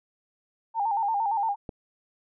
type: tone with vibrato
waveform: sine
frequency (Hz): 853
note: G#5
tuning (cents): +46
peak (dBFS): -23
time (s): 0.74-1.56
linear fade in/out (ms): 50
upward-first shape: square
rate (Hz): 8.7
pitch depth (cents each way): 94
type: click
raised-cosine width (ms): 2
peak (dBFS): -22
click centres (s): 1.692
effects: none